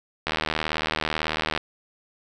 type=click train; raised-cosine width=0.3 ms; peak=-8 dBFS; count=103; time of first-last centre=0.27-1.576 s; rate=78.1 Hz; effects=none